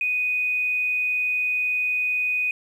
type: tone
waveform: triangle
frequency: 2489 Hz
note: D#7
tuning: in tune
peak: -17 dBFS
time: 0.01-2.51 s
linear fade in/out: 2 ms
effects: tanh soft clip ceiling -19 dBFS

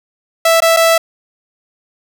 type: tone with dropouts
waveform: sawtooth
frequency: 659.3 Hz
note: E5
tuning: in tune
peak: -4 dBFS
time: 0.45-0.98 s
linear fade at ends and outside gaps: 5 ms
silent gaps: 0.604-0.62 / 0.765-0.769 s
effects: none

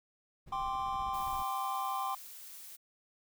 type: noise with tremolo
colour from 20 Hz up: brown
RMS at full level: -48 dBFS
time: 0.46-1.44 s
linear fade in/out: 20 ms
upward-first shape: square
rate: 15 Hz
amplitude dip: 40%
type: chord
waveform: triangle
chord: G suspended fourth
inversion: none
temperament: just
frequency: 784 / 1045.3 / 1176 Hz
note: G5 / C6 / D6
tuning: 0 / -2 / +2 cents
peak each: -35 / -34 / -38 dBFS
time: 0.52-2.15 s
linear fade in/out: 5 ms
type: noise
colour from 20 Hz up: blue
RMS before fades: -49 dBFS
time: 1.13-2.77 s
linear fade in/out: 20 ms
effects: none

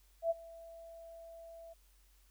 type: tone with ADSR envelope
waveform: sine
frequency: 665 Hz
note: E5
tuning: 15 cents sharp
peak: -27 dBFS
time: 0.22-1.74 s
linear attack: 83 ms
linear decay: 27 ms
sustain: -22 dB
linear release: 17 ms
effects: added 47 Hz sine -64 dBFS peak until 2.3 s + white hiss -71 dBFS RMS until 2.3 s

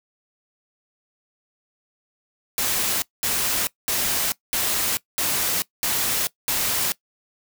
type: noise bursts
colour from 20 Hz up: white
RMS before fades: -23 dBFS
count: 7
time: 2.58-6.92 s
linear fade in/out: 0 ms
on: 440 ms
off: 210 ms
effects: noise-tail reverb RT60 0.1 s tail -20 dB re dry

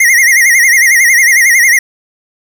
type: tone with vibrato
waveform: square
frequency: 2000 Hz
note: B6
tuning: 21 cents sharp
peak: -5 dBFS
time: 0-1.79 s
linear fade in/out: 5 ms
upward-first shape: sine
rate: 11 Hz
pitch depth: 130 cents each way
effects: none

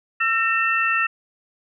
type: tone cluster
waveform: sine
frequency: 1340 / 1831 / 2671 Hz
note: E6 / A#6 / E7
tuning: +28 / -32 / +22 cents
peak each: -22 / -22 / -22 dBFS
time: 0.2-1.07 s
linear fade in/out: 10 ms
effects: none

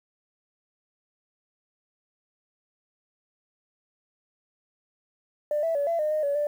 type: tone with pitch steps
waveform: sine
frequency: 595 / 658 / 571 / 673 / 609 / 615 / 568 / 589 Hz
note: D5 / E5 / D5 / E5 / D#5 / D#5 / C#5 / D5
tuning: +22 / -3 / -49 / +36 / -37 / -20 / +42 / +5 cents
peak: -22 dBFS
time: 5.51-6.47 s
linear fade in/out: 2 ms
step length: 120 ms
effects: tanh soft clip ceiling -18 dBFS + 9-bit

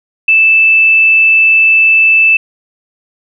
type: tone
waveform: sine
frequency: 2637 Hz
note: E7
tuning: in tune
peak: -4 dBFS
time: 0.28-2.37 s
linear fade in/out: 5 ms
effects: none

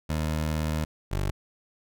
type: tone pair in turn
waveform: 20% pulse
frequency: 77.78 / 48.91 Hz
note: D#2 / G1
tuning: 0 / -3 cents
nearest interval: minor sixth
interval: 803 cents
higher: first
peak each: -21 dBFS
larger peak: neither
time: 0.09-0.85 / 1.11-1.31 s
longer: first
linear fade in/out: 10 ms
effects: none

